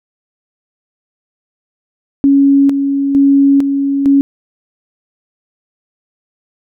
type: tone with tremolo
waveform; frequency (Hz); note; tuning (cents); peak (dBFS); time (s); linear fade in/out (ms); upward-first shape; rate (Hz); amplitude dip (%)
sine; 277.7; C#4; +3; -5; 2.24-4.21; 0; square; 1.1; 50
effects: none